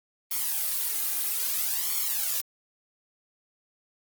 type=noise with flanger; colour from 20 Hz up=blue; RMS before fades=-28 dBFS; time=0.31-2.41 s; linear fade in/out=5 ms; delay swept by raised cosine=0.9 to 2.5 ms; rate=0.61 Hz; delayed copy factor=+0.8; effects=Opus 24 kbps